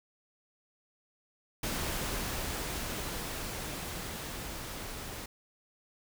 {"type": "noise with level ramp", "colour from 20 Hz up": "pink", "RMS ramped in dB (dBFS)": [-34, -42], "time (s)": [1.63, 5.26], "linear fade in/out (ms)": 5, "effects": []}